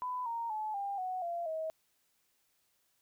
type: tone with pitch steps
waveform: sine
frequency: 1000 / 927.7 / 860.6 / 798.3 / 740.5 / 687 / 637.3 Hz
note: B5 / A#5 / A5 / G5 / F#5 / F5 / D#5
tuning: +21 / -9 / -39 / +31 / +1 / -29 / +41 cents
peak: -34 dBFS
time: 0.02-1.7 s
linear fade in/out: 0 ms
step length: 240 ms
effects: white hiss -75 dBFS RMS until 3.01 s